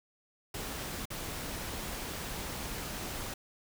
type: noise with dropouts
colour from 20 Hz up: pink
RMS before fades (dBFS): -39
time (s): 0.54-3.34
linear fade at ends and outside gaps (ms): 5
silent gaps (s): 1.055-1.103
effects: none